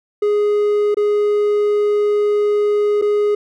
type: tone with dropouts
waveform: triangle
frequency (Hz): 415.3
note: G#4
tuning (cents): 0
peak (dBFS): -11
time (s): 0.22-3.35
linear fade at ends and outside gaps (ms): 5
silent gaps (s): 0.945-0.969 / 3.015-3.021
effects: none